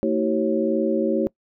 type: tone cluster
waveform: sine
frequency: 225.4 / 320.4 / 382.7 / 544 Hz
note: A3 / E4 / G4 / C#5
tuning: +42 / -49 / -42 / -33 cents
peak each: -24 dBFS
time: 0.03-1.27 s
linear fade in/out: 0 ms
effects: noise-tail reverb RT60 0.1 s tail -24 dB re dry